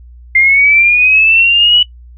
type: linear sweep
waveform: sine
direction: up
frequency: 2093 to 2960 Hz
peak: -5 dBFS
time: 0.35-1.83 s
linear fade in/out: 5 ms
effects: noise-tail reverb RT60 0.1 s tail -19 dB re dry + added 60 Hz sine -33 dBFS peak until 2.17 s